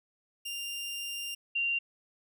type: tone pair in turn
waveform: sawtooth / sine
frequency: 2794 / 2771 Hz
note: F7 / F7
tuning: 0 / -14 cents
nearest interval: unison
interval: 14 cents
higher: first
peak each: -32 / -27 dBFS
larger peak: second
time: 0.45-1.35 / 1.55-1.79 s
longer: first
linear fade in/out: 10 ms
effects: none